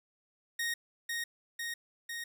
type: tone with echo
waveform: sawtooth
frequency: 1864.7 Hz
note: A#6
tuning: in tune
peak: -28 dBFS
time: 0.59-0.74 s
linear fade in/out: 5 ms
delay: 500 ms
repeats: 3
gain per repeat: -2 dB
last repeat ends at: 2.24 s
effects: none